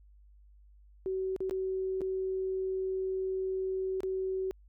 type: tone with dropouts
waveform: sine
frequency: 378.2 Hz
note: F#4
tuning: 38 cents sharp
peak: -30 dBFS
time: 1.06-4.51 s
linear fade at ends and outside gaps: 0 ms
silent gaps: 1.363-1.405 / 1.496-1.51 / 2.008-2.016 / 4.005-4.033 s
effects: added 50 Hz sine -55 dBFS peak until 4.68 s